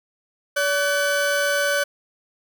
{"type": "tone pair together", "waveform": "40% pulse", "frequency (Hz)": [573.3, 1506], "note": ["D5", "F#6"], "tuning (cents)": [-42, 30], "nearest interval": "octave + perfect fourth", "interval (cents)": 1672, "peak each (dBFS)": -21, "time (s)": [0.56, 1.84], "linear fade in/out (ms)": 10, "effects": []}